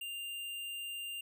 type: tone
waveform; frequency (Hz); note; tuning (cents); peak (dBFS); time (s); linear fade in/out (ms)
square; 2794; F7; 0; -40; 0.01-1.21; 5
effects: none